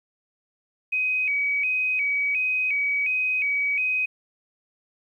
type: tone with vibrato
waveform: sine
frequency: 2389 Hz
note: D7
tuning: 29 cents sharp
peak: -21 dBFS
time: 0.92-4.06 s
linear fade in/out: 10 ms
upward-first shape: square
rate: 1.4 Hz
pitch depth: 89 cents each way
effects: 10-bit